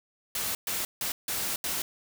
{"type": "noise bursts at uneven times", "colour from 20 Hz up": "white", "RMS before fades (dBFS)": -31, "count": 5, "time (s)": [[0.35, 0.55], [0.67, 0.85], [1.01, 1.12], [1.28, 1.56], [1.64, 1.82]], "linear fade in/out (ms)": 2, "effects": []}